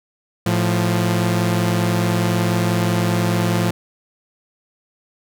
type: tone pair together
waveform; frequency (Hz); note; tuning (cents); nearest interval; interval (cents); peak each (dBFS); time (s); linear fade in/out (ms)
sawtooth; 110 / 174.61; A2 / F3; 0 / 0; minor sixth; 800; -15; 0.46-3.71; 5
effects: none